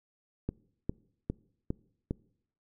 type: click train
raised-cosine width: 3 ms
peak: -18 dBFS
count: 5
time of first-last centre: 0.49-2.109 s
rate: 2.47 Hz
effects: noise-tail reverb RT60 0.7 s tail -24 dB re dry